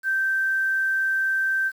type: tone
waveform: sine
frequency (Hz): 1559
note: G6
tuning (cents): -10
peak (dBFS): -20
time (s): 0.03-1.72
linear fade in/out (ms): 50
effects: 8-bit